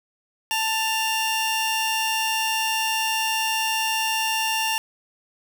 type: tone pair together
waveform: sawtooth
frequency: 885 / 2795 Hz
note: A5 / F7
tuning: +10 / +1 cents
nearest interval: octave + minor sixth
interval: 1991 cents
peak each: -21 dBFS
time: 0.51-4.78 s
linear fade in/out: 0 ms
effects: none